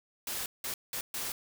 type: noise bursts at uneven times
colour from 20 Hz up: white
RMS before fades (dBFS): -36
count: 4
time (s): 0.27-0.46 / 0.64-0.74 / 0.93-1.01 / 1.14-1.32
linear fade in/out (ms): 2
effects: none